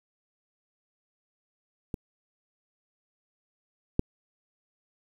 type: clicks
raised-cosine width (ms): 3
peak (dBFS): -19 / -9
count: 2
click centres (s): 1.942 / 3.994
effects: 8-bit